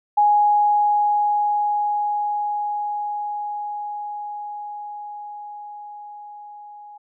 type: tone with level ramp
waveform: sine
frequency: 830.6 Hz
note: G#5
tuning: in tune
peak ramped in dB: -12 to -38 dBFS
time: 0.17-6.98 s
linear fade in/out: 10 ms
effects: none

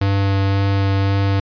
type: tone with vibrato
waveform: square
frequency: 98.3 Hz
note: G2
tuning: 5 cents sharp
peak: -15 dBFS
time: 0.01-1.4 s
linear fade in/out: 5 ms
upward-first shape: sine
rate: 1.9 Hz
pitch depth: 9 cents each way
effects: resampled to 11025 Hz

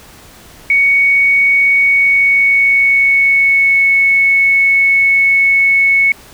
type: tone with pitch glide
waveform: sine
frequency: 2231 to 2207 Hz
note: C#7 to C#7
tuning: +11 to -8 cents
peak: -7 dBFS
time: 0.7-6.12 s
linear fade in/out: 2 ms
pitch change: -19 cents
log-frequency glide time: 1.8-3.84 s
effects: pink hiss -39 dBFS RMS until 6.33 s

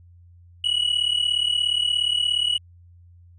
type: tone pair together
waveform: triangle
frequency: 2910 / 2947 Hz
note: F#7 / F#7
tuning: -29 / -8 cents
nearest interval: unison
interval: 21 cents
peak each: -21 dBFS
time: 0.64-2.58 s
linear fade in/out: 5 ms
effects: added 87 Hz sine -47 dBFS peak until 3.38 s + resampled to 22050 Hz

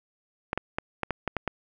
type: clicks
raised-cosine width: 0.5 ms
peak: -12 dBFS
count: 8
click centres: 0.531 / 0.576 / 0.785 / 1.033 / 1.107 / 1.277 / 1.367 / 1.477 s
effects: none

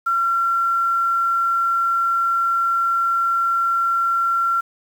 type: tone with quantisation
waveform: sine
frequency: 1365 Hz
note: F6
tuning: 40 cents flat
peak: -16 dBFS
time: 0.06-4.61 s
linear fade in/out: 10 ms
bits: 7
effects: none

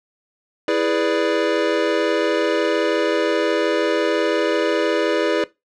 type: chord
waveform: square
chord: E dominant seventh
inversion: none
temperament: equal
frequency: 329.6 / 415.3 / 493.9 / 587.3 Hz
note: E4 / G#4 / B4 / D5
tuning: 0 / 0 / 0 / 0 cents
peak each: -23 dBFS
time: 0.68-5.44 s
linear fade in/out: 2 ms
effects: noise-tail reverb RT60 0.2 s tail -19 dB re dry + low-pass 4000 Hz 12 dB/octave

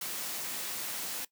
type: noise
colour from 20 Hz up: white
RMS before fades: -37 dBFS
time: 0.01-1.25 s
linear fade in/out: 5 ms
effects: noise-tail reverb RT60 0.1 s tail -19 dB re dry + high-pass 150 Hz 12 dB/octave

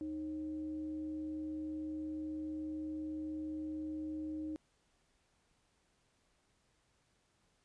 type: tone with frequency modulation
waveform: sine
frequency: 309.4 Hz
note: D#4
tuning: 10 cents flat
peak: -38 dBFS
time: 0.01-4.56 s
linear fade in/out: 0 ms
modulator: 235 Hz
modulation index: 0.28
effects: pink hiss -75 dBFS RMS until 7.64 s + resampled to 22050 Hz

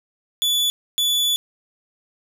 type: tone bursts at uneven times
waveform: 40% pulse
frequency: 3452 Hz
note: A7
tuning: 34 cents flat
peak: -16 dBFS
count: 2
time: 0.42-0.7 / 0.98-1.36 s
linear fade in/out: 0 ms
effects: none

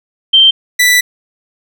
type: tone pair in turn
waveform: sine / sawtooth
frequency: 3136 / 1975.6 Hz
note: G7 / B6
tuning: 0 / 0 cents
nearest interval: minor sixth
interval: 800 cents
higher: first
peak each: -3 dBFS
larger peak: neither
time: 0.33-0.51 / 0.79-1.01 s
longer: second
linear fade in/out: 10 ms
effects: none

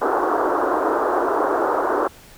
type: band-pass noise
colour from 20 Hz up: pink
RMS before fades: -20 dBFS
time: 0.01-2.08 s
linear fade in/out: 10 ms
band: 310 to 1400 Hz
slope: 48 dB/octave
effects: pink hiss -46 dBFS RMS until 2.37 s

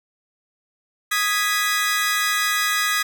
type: chord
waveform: sawtooth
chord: G# minor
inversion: second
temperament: equal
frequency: 1244.5 / 1661.2 / 1975.5 Hz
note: D#6 / G#6 / B6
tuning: 0 / 0 / 0 cents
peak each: -20 dBFS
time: 1.11-3.03 s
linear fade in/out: 10 ms
effects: none

